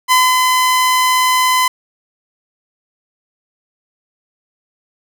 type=tone with ADSR envelope; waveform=sawtooth; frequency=1017 Hz; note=C6; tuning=50 cents flat; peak=-4 dBFS; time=0.08-1.68 s; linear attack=37 ms; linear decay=220 ms; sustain=-3 dB; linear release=4 ms; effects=none